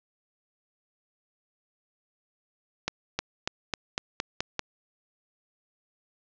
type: accelerating click train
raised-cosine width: 0.2 ms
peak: -10 dBFS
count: 8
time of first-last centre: 2.88-4.593 s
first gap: 310 ms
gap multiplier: 0.92
effects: resampled to 16000 Hz + 8-bit